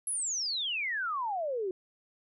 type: exponential sweep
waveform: sine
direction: down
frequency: 11175 to 357.8 Hz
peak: -30 dBFS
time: 0.07-1.71 s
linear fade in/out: 2 ms
effects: none